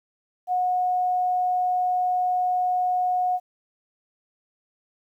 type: tone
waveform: sine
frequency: 728 Hz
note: F#5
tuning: 28 cents flat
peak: -20 dBFS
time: 0.47-3.4 s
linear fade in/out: 50 ms
effects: 10-bit

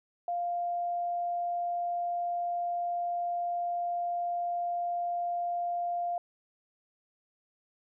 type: tone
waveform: sine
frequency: 698.5 Hz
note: F5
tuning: in tune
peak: -29 dBFS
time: 0.28-6.18 s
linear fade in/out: 2 ms
effects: none

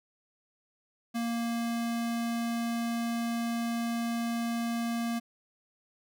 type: tone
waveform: square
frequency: 233.1 Hz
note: A#3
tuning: in tune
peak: -30 dBFS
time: 1.14-5.2 s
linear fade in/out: 20 ms
effects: none

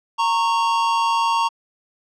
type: tone pair together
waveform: square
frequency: 923 / 1102.5 Hz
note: A#5 / C#6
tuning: -17 / -10 cents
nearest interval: minor third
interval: 307 cents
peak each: -19 / -22 dBFS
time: 0.18-1.49 s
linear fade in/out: 20 ms
effects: low-pass 5000 Hz 12 dB/octave

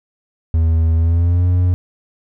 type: tone with pitch glide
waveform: triangle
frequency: 81.3 to 89.69 Hz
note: E2 to F2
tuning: -23 to +47 cents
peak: -9 dBFS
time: 0.54-1.74 s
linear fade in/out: 0 ms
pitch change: +170 cents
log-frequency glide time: 0.96-1.47 s
effects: none

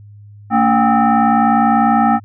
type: tone with frequency modulation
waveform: sine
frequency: 285.1 Hz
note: C#4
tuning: 49 cents sharp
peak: -9 dBFS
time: 0.5-2.2 s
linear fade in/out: 50 ms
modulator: 511 Hz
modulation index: 1.9
effects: added 103 Hz sine -36 dBFS peak until 2.24 s

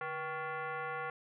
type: tone with frequency modulation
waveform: sine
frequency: 146.83 Hz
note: D3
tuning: in tune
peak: -36 dBFS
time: 0.01-1.1 s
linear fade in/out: 2 ms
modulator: 630 Hz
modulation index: 2.7
effects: none

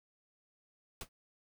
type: noise with exponential decay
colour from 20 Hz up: pink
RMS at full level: -37 dBFS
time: 1.01-1.09 s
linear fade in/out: 2 ms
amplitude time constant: 16 ms
effects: none

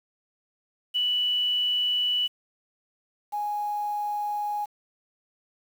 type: tone pair in turn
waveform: sine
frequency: 2960 / 830.6 Hz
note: F#7 / G#5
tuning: 0 / 0 cents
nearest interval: octave + minor seventh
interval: 2200 cents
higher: first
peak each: -22 / -26 dBFS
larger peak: first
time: 0.94-2.28 / 3.32-4.66 s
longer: neither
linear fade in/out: 20 ms
effects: 8-bit

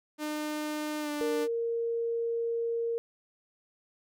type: tone with pitch glide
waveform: sawtooth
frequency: 302.6 to 295.3 Hz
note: D#4 to D4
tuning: -48 to +10 cents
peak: -28 dBFS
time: 0.18-1.48 s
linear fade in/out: 50 ms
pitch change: -42 cents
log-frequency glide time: 1-1.1 s
type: tone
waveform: sine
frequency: 464 Hz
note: A#4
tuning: 8 cents flat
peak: -28 dBFS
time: 1.21-2.98 s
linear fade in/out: 0 ms
effects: none

